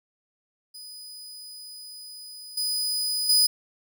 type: tone with level steps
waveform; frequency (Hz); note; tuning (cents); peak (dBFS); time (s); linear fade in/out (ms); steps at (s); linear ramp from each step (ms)
sawtooth; 4978; D#8; 0; -37 / -22 / -14; 0.74-3.47; 10; 2.57 / 3.29; 5
effects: none